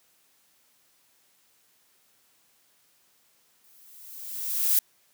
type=noise with exponential growth; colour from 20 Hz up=violet; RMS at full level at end=-20 dBFS; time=3.64-4.79 s; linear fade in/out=1 ms; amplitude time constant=250 ms; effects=white hiss -65 dBFS RMS until 5.13 s + high-pass 100 Hz 12 dB/octave